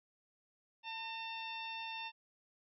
harmonic tone with a mistuned harmonic, 899 Hz, A5, 37 cents sharp, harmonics 1 / 2 / 3 / 4 / 5 / 6, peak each -45 / -53 / -45 / -48 / -59 / -57 dBFS, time 0.83-2.12 s, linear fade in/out 50 ms, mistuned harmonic 2, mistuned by +20 cents, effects none

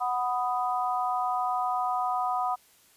sine chord, B major, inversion second, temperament equal with one note detuned, 740 / 992.3 / 1244.5 Hz, F#5 / B5 / D#6, 0 / +8 / 0 cents, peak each -28 / -31 / -31 dBFS, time 0-2.56 s, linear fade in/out 20 ms, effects white hiss -60 dBFS RMS until 2.96 s + resampled to 32000 Hz

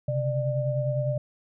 sine tone cluster, 130.5 / 140.4 / 596 Hz, C3 / C#3 / D5, -4 / +22 / +25 cents, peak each -26 / -34 / -28 dBFS, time 0.08-1.18 s, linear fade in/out 5 ms, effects none

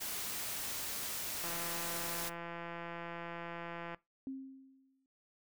white noise, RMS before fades -40 dBFS, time 0-2.3 s, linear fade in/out 20 ms
click train, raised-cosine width 0.5 ms, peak -29 dBFS, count 427, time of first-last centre 1.44-3.946 s, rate 170 Hz
sine tone with exponential decay, 266.8 Hz, C4, 34 cents sharp, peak -37 dBFS, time 4.27-5.06 s, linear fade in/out 1 ms, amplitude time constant 170 ms
effects noise-tail reverb RT60 0.2 s tail -20 dB re dry

